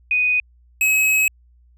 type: tone pair in turn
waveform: sine / square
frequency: 2489 / 2559 Hz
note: D#7 / D#7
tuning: 0 / +48 cents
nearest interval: unison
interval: 48 cents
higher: second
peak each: -15 dBFS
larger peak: neither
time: 0.11-0.4 / 0.81-1.28 s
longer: second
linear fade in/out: 2 ms
effects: added 60 Hz sine -50 dBFS peak until 1.77 s